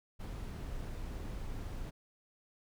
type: noise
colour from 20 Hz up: brown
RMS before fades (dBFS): -41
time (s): 0.19-1.91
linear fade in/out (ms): 20
effects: none